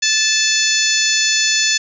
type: harmonic tone with a mistuned harmonic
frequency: 874 Hz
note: A5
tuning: 12 cents flat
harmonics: 2 / 3 / 4 / 5 / 6 / 7 / 8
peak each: -21 / -21 / -21 / -21 / -21 / -21 / -21 dBFS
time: 0.02-1.78 s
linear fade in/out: 10 ms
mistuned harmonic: 8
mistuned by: -16 cents
effects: none